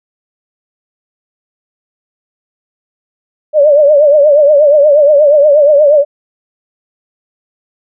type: tone with vibrato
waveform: sine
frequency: 587.3 Hz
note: D5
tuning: in tune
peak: -3 dBFS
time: 3.53-6.05 s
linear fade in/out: 50 ms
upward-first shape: triangle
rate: 8.4 Hz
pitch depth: 110 cents each way
effects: none